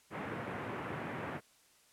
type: band-pass noise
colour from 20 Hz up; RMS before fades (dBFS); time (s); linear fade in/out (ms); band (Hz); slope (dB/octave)
pink; -41; 0.1-1.41; 50; 110 to 2200; 24
effects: white hiss -66 dBFS RMS until 1.92 s + low-pass 11000 Hz 12 dB/octave